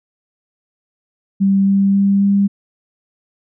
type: tone with pitch steps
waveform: sine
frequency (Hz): 195.6 / 196.85 / 198.1 / 199.36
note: G3 / G3 / G3 / G3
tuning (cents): -4 / +8 / +18 / +29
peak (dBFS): -10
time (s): 1.4-2.48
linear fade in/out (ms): 20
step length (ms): 270
effects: none